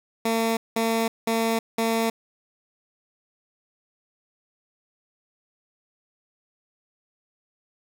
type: tone bursts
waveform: 15% pulse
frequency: 226.6 Hz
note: A#3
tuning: 49 cents flat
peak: -15 dBFS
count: 4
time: 0.25-2.1 s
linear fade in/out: 5 ms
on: 320 ms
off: 190 ms
effects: none